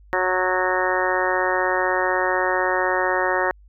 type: harmonic tone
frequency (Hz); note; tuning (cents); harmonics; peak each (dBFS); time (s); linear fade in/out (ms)
184.1; F#3; -8; 2 / 3 / 4 / 5 / 6 / 7 / 8 / 9 / 10; -26 / -25 / -28 / -26 / -28 / -31 / -30 / -30 / -25; 0.13-3.51; 0
effects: added 50 Hz sine -46 dBFS peak until 3.68 s

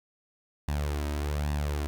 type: tone with flanger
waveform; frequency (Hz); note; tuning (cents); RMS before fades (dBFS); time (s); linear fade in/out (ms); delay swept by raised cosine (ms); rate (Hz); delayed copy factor
sawtooth; 73.42; D2; 0; -30; 0.68-1.87; 0; 1.1 to 3.2; 1.2; +0.6
effects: none

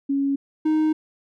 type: tone pair in turn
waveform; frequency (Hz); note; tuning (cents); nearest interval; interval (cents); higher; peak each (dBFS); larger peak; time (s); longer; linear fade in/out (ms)
sine / triangle; 277.2 / 311.1; C#4 / D#4; 0 / 0; major second; 200; second; -19 / -15; second; 0.09-0.36 / 0.65-0.93; second; 10
effects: none

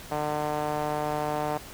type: tone with band-pass filter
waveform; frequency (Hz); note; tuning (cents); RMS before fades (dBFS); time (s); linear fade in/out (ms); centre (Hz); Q
sawtooth; 150; D3; +37; -29; 0.11-1.58; 10; 750; 2.1
effects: pink hiss -44 dBFS RMS until 1.73 s

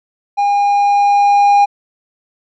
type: tone with level ramp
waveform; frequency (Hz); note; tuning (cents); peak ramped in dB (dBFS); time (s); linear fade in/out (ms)
triangle; 811; G#5; -41; -9 to -4; 0.37-1.66; 20
effects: resampled to 16000 Hz

